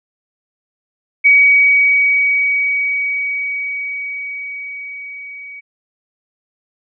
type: tone with level ramp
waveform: sine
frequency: 2262 Hz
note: C#7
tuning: 34 cents sharp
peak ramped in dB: -5 to -30 dBFS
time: 1.24-5.61 s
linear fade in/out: 20 ms
effects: none